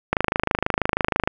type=click train; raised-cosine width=0.5 ms; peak=-3 dBFS; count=31; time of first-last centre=0.13-1.275 s; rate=26.2 Hz; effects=none